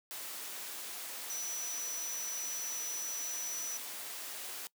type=tone in noise; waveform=sine; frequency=5920 Hz; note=F#8; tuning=in tune; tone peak=-37 dBFS; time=1.3-3.77 s; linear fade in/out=0 ms; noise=white; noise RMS=-43 dBFS; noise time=0.11-4.67 s; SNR=+3 dB; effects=noise-tail reverb RT60 0.1 s tail -22 dB re dry + high-pass 300 Hz 12 dB/octave